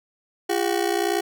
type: ring-modulated tone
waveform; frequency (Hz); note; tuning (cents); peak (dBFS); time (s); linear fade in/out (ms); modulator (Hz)
30% pulse; 374.9; F#4; +23; -15; 0.49-1.21; 10; 30.5
effects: none